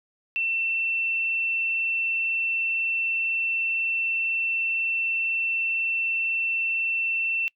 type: tone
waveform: sine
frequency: 2689 Hz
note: E7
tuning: 34 cents sharp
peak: -23 dBFS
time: 0.36-7.48 s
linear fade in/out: 0 ms
effects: noise-tail reverb RT60 0.1 s tail -24 dB re dry